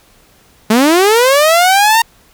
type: linear sweep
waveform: sawtooth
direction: up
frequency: 207.7 to 929 Hz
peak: -3 dBFS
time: 0.7-2.02 s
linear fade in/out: 5 ms
effects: pink hiss -48 dBFS RMS until 2.33 s

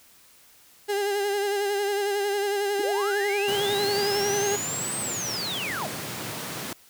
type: tone with vibrato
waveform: 35% pulse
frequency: 404.2 Hz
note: G#4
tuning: 47 cents flat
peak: -22 dBFS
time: 0.88-4.57 s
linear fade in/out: 20 ms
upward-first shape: sine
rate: 11 Hz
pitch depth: 43 cents each way
type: linear two-way sweep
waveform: sine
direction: up then down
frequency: 283.2 to 8350 to 542 Hz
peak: -29 dBFS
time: 2.79-5.87 s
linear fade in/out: 5 ms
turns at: 4.99 s
type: high-pass noise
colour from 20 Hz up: pink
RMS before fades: -34 dBFS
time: 3.48-6.73 s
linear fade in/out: 2 ms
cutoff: 100 Hz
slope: 48 dB/octave
effects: white hiss -55 dBFS RMS until 6.89 s

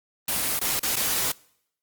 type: noise with dropouts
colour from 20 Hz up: white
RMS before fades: -25 dBFS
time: 0.28-1.32 s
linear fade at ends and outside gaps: 5 ms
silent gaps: 0.592-0.612 / 0.795-0.83 / 0.958-0.965 s
effects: noise-tail reverb RT60 0.7 s tail -24 dB re dry + Opus 24 kbps

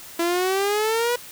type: exponential sweep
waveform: sawtooth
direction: up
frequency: 334.8 to 491.1 Hz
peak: -16 dBFS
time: 0.19-1.16 s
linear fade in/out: 5 ms
effects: white hiss -41 dBFS RMS until 1.31 s

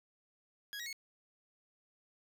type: tone with pitch steps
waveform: 20% pulse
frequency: 1658 / 1904.5 / 2188 Hz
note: G#6 / A#6 / C#7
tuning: -3 / +37 / -23 cents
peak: -36 dBFS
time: 0.73-0.928 s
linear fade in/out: 0 ms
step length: 66 ms
effects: none

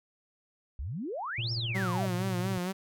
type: exponential two-way sweep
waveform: sine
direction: up then down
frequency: 57.1 to 5588 to 589 Hz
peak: -33 dBFS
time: 0.79-2.06 s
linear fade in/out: 0 ms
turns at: 1.52 s
type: tone with tremolo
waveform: triangle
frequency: 116.54 Hz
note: A#2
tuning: in tune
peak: -28 dBFS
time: 1.38-2.58 s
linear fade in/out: 5 ms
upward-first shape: sine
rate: 16 Hz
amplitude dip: 45%
type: tone with vibrato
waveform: sawtooth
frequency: 185 Hz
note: F#3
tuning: in tune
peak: -27 dBFS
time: 1.74-2.73 s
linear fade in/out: 20 ms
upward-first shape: sine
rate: 4.3 Hz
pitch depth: 80 cents each way
effects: none

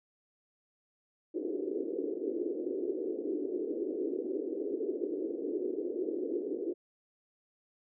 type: band-pass noise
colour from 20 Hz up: pink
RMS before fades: -35 dBFS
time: 1.34-6.74 s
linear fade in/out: 20 ms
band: 310 to 440 Hz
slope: 48 dB/octave
effects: none

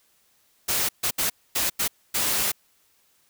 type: noise bursts at uneven times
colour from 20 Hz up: white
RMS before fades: -24 dBFS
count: 6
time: 0.68-0.89 / 1.03-1.11 / 1.18-1.3 / 1.55-1.7 / 1.79-1.88 / 2.14-2.52 s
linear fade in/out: 10 ms
effects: white hiss -64 dBFS RMS until 3.29 s

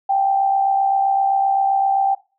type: tone with amplitude modulation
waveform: sine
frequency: 784 Hz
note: G5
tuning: in tune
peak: -12 dBFS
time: 0.09-2.15 s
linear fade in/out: 10 ms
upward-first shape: sine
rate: 67.7 Hz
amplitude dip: 45%
effects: noise-tail reverb RT60 0.3 s tail -18 dB re dry

